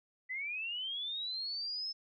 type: linear sweep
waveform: sine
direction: up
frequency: 1975.5 to 5274 Hz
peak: -36 dBFS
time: 0.29-1.93 s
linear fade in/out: 20 ms
effects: none